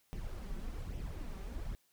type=noise with flanger; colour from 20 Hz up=brown; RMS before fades=-41 dBFS; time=0.13-1.75 s; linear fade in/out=0 ms; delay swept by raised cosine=0.33 to 5.23 ms; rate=1.2 Hz; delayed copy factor=+0.6; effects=white hiss -73 dBFS RMS until 1.92 s